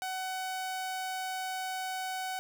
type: tone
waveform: sawtooth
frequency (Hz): 750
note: F#5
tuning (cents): +23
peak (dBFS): -30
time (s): 0.02-2.39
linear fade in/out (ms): 0
effects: none